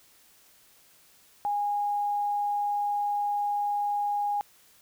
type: tone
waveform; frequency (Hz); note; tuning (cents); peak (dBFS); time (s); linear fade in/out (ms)
sine; 821; G#5; -20; -25; 1.45-4.41; 0
effects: white hiss -59 dBFS RMS until 4.81 s